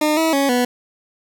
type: tone with pitch steps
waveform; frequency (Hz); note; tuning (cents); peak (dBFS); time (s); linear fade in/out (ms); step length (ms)
20% pulse; 303.9 / 322.8 / 277.5 / 246.3; D#4 / E4 / C#4 / B3; -41 / -36 / +2 / -5; -10; 0.01-0.65; 5; 160
effects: none